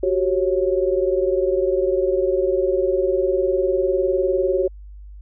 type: tone cluster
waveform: sine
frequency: 367.7 / 387.6 / 549 Hz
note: F#4 / G4 / C#5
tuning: -11 / -20 / -17 cents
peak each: -21 dBFS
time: 0.03-4.68 s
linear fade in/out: 5 ms
effects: added 50 Hz sine -36 dBFS peak until 5.21 s